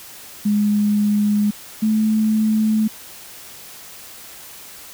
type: tone pair in turn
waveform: sine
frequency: 207.7 / 217.1 Hz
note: G#3 / A3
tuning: 0 / -23 cents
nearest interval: minor second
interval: 77 cents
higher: second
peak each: -14 / -14 dBFS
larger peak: neither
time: 0.45-1.51 / 1.82-2.88 s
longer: neither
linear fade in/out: 10 ms
effects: white hiss -39 dBFS RMS until 4.93 s